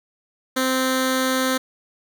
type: tone with notch filter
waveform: 10% pulse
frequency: 260 Hz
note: C4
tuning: 11 cents flat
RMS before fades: -21 dBFS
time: 0.56-1.58 s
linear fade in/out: 10 ms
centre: 840 Hz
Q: 1.6
effects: none